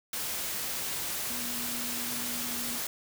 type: tone in noise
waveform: sine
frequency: 241.1 Hz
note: B3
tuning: 41 cents flat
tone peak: -41 dBFS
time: 1.3-2.78 s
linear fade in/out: 2 ms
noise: white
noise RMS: -34 dBFS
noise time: 0.13-2.87 s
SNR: -10 dB
effects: none